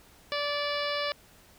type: harmonic tone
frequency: 581 Hz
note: D5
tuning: 19 cents flat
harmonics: 1 / 2 / 3 / 4 / 5 / 6 / 7 / 8 / 9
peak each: -32 / -35 / -37 / -38 / -39 / -40 / -40 / -41 / -42 dBFS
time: 0.32-1.12 s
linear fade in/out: 0 ms
effects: pink hiss -57 dBFS RMS until 1.58 s